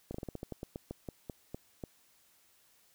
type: slowing click train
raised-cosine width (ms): 2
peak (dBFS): -26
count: 15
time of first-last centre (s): 0.11-1.838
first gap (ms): 34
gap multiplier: 1.18
effects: white hiss -67 dBFS RMS until 2.94 s